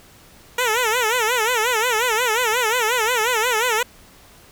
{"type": "tone with vibrato", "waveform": "10% pulse", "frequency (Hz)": 466.2, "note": "A#4", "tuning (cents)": 0, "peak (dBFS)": -9, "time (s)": [0.58, 3.83], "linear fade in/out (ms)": 5, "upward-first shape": "sine", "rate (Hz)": 5.6, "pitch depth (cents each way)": 150, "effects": ["pink hiss -48 dBFS RMS until 4.51 s"]}